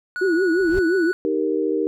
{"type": "tone with pitch glide", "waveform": "triangle", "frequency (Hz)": [1462, 1475.6], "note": ["F#6", "F#6"], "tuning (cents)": [-21, -5], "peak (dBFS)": -23, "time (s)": [0.16, 1.13], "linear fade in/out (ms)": 0, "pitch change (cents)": 16, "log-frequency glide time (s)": [0.51, 0.75]}
{"type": "tone with vibrato", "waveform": "sine", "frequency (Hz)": 353.4, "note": "F4", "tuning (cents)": 21, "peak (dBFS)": -16, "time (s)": [0.21, 1.12], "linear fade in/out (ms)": 10, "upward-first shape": "triangle", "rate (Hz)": 5.7, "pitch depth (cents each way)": 200}
{"type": "noise with exponential growth", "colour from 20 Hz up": "brown", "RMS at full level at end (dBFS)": -26, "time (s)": [0.49, 0.79], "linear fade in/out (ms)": 1, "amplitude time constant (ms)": 64}
{"type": "chord", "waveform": "sine", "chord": "Eb major", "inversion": "none", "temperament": "equal", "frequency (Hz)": [311.1, 392, 466.2], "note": ["Eb4", "G4", "Bb4"], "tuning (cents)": [0, 0, 0], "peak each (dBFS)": -23, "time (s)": [1.25, 1.87], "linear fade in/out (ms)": 0}
{"effects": []}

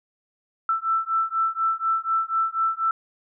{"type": "beating tone pair", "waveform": "sine", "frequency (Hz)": [1327, 1331.1], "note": ["E6", "E6"], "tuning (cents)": [11, 16], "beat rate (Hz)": 4.1, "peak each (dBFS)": -24, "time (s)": [0.69, 2.91], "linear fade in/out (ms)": 2, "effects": []}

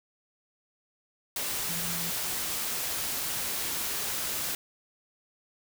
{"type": "tone in noise", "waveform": "sine", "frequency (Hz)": 170.4, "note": "F3", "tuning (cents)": -42, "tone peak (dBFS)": -39, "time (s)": [1.69, 2.1], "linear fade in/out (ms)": 2, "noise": "white", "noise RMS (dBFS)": -32, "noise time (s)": [1.36, 4.55], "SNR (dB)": -10, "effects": []}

